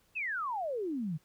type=exponential sweep; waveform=sine; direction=down; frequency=2726 to 145.4 Hz; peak=-32 dBFS; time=0.15-1.18 s; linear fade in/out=20 ms; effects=pink hiss -69 dBFS RMS until 1.24 s